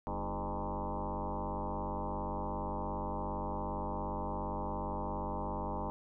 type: tone with frequency modulation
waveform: sine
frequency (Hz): 415.3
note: G#4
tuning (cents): 0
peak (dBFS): -34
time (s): 0.07-5.9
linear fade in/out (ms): 0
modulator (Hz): 97.3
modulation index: 6.2
effects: none

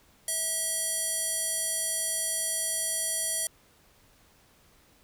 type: tone with band-pass filter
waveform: square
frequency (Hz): 650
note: E5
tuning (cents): -24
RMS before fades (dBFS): -30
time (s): 0.28-3.47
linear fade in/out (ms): 2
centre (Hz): 9900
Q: 2.6
effects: pink hiss -61 dBFS RMS until 5.03 s

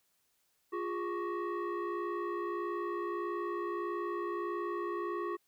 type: tone with frequency modulation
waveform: sine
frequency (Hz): 349.2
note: F4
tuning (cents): 0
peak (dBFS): -32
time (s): 0.72-5.37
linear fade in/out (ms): 20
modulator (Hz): 760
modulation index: 1.2
effects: tanh soft clip ceiling -30 dBFS + white hiss -75 dBFS RMS until 5.47 s

